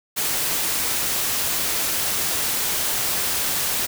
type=noise; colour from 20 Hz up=white; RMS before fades=-23 dBFS; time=0.16-3.87 s; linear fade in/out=20 ms; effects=none

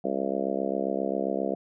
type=harmonic tone; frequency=67.5 Hz; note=C#2; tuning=45 cents flat; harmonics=3 / 4 / 5 / 6 / 7 / 8 / 9 / 10; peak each=-34 / -34 / -34 / -34 / -34 / -34 / -34 / -34 dBFS; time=0.04-1.55 s; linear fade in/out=5 ms; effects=none

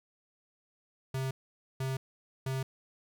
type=tone bursts; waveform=square; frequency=132.5 Hz; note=C3; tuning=22 cents sharp; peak=-32 dBFS; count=3; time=1.14-2.63 s; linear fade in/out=5 ms; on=170 ms; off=490 ms; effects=11-bit

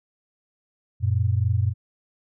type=tone pair together; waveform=sine; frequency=92.55 / 116.1 Hz; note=F#2 / A#2; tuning=+1 / -7 cents; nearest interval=major third; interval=392 cents; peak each=-21 / -22 dBFS; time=1-1.74 s; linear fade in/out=50 ms; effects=none

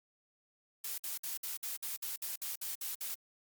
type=noise bursts; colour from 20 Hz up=blue; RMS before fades=-39 dBFS; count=12; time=0.84-3.147 s; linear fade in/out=5 ms; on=140 ms; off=57 ms; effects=Opus 48 kbps

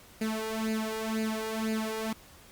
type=tone with flanger; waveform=sawtooth; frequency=220 Hz; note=A3; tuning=in tune; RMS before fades=-32 dBFS; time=0.21-2.13 s; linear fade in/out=5 ms; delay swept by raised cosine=0.43 to 2.13 ms; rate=2 Hz; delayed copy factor=+0.8; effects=pink hiss -54 dBFS RMS until 2.51 s + Opus 48 kbps

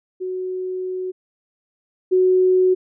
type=tone pair in turn; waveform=sine; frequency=370 / 370 Hz; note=F#4 / F#4; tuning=0 / 0 cents; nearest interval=unison; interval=0 cents; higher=neither; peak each=-23 / -12 dBFS; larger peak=second; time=0.2-1.12 / 2.11-2.75 s; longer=first; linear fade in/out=20 ms; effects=none

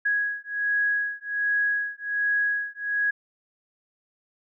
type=beating tone pair; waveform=sine; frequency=1661 / 1662.3 Hz; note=G#6 / G#6; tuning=0 / +1 cents; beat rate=1.3 Hz; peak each=-26 dBFS; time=0.05-3.11 s; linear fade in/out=10 ms; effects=none

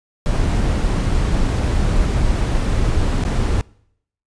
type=noise with dropouts; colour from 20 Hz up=brown; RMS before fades=-17 dBFS; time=0.26-3.61 s; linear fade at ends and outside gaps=0 ms; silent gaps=3.237-3.25 s; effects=noise-tail reverb RT60 0.7 s tail -24 dB re dry + resampled to 22050 Hz

